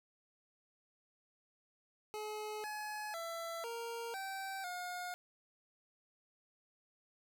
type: tone with pitch steps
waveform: 25% pulse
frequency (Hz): 426.1 / 847 / 668 / 465.2 / 775 / 717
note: G#4 / G#5 / E5 / A#4 / G5 / F5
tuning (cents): +44 / +34 / +23 / -4 / -20 / +45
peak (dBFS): -37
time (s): 2.14-5.14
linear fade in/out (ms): 0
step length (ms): 500
effects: 13-bit